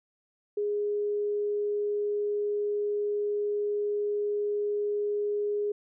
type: tone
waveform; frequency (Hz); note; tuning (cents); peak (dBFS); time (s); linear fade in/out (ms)
sine; 413.6; G#4; -7; -26; 0.57-5.72; 5
effects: none